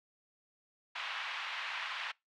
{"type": "band-pass noise", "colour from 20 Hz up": "white", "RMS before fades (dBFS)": -40, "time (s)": [0.95, 2.12], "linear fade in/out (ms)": 10, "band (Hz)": [880, 3100], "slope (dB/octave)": 24, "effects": ["noise-tail reverb RT60 0.2 s tail -24 dB re dry"]}